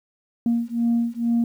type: beating tone pair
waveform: sine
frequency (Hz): 233.1 / 235.3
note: A#3 / A#3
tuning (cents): 0 / +16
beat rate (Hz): 2.2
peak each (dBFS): -21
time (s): 0.46-1.44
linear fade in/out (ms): 2
effects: tanh soft clip ceiling -14 dBFS + 9-bit